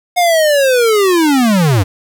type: linear sweep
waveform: square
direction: down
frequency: 723 to 87.31 Hz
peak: -9 dBFS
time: 0.16-1.84 s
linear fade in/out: 20 ms
effects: 7-bit